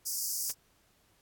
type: high-pass noise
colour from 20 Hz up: pink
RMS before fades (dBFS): -34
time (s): 0.05-0.53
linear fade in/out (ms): 20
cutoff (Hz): 4900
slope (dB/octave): 96
type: clicks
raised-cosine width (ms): 0.2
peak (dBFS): -29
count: 2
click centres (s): 0.497 / 0.504
effects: pink hiss -68 dBFS RMS until 1.21 s + AAC 64 kbps